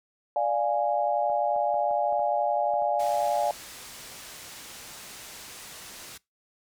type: chord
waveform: sine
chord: D diminished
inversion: none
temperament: equal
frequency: 587.3 / 698.5 / 830.6 Hz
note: D5 / F5 / Ab5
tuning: 0 / 0 / 0 cents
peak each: -27 dBFS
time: 0.36-3.51 s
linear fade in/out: 2 ms
type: clicks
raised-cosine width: 1 ms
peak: -34 dBFS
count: 9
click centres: 1.299 / 1.562 / 1.743 / 1.911 / 2.126 / 2.195 / 2.738 / 2.822 / 3.435 s
type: low-pass noise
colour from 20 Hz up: white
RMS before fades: -44 dBFS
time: 2.99-6.18 s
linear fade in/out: 10 ms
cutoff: 9300 Hz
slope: 12 dB/octave
effects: noise-tail reverb RT60 0.2 s tail -22 dB re dry